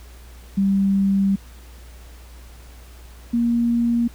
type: tone pair in turn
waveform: sine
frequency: 196 / 235.5 Hz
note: G3 / A#3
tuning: 0 / +18 cents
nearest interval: minor third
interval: 318 cents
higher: second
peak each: -15 / -16 dBFS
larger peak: first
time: 0.57-1.36 / 3.33-4.08 s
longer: first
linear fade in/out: 10 ms
effects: added 60 Hz sine -40 dBFS peak until 4.14 s + pink hiss -49 dBFS RMS until 4.14 s